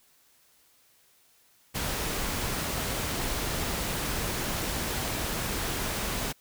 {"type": "noise", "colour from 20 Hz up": "pink", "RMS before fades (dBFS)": -31, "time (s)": [1.74, 6.33], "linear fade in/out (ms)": 20, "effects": ["white hiss -63 dBFS RMS until 6.4 s"]}